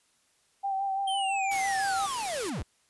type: tone with vibrato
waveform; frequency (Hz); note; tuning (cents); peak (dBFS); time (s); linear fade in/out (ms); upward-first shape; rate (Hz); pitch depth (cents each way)
sine; 781; G5; -7; -27; 0.63-2.07; 20; sine; 5.9; 29
type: linear sweep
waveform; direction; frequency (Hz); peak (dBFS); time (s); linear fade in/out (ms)
square; down; 3190 to 37.62; -32; 1.07-2.63; 10
type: noise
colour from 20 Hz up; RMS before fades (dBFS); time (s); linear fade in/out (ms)
white; -37; 1.51-2.5; 5
effects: white hiss -68 dBFS RMS until 2.89 s + resampled to 24000 Hz